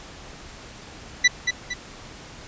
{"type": "tone with echo", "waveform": "sawtooth", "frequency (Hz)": 1975.5, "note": "B6", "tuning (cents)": 0, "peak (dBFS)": -8, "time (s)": [1.24, 1.28], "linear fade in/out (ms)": 10, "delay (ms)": 230, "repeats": 2, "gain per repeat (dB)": -7, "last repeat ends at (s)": 1.74, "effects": ["pink hiss -42 dBFS RMS until 2.47 s", "resampled to 16000 Hz"]}